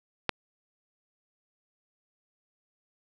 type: click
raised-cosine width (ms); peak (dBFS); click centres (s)
0.3; -8; 0.293
effects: none